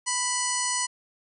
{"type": "harmonic tone with a mistuned harmonic", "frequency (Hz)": 987.8, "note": "B5", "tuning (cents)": 0, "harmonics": [1, 2, 3, 4, 5, 6, 7, 8, 9], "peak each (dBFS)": [-31, -34, -37, -37, -37, -32, -34, -35, -31], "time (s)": [0.06, 0.87], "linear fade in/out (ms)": 20, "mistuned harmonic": 4, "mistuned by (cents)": 140, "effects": []}